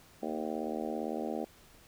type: harmonic tone with a mistuned harmonic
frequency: 77.78 Hz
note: D#2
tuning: in tune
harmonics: 3 / 4 / 5 / 6 / 7 / 8 / 9 / 10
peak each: -39 / -40 / -41 / -42 / -42 / -43 / -44 / -44 dBFS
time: 0.22-1.45 s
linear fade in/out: 10 ms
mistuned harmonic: 3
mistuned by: -26 cents
effects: pink hiss -59 dBFS RMS until 1.87 s